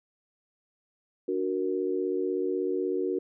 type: chord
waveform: sine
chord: D augmented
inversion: none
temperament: equal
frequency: 293.7 / 370 / 466.2 Hz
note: D4 / F#4 / A#4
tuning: 0 / 0 / 0 cents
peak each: -33 / -28 / -32 dBFS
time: 1.28-3.19 s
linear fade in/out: 5 ms
effects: none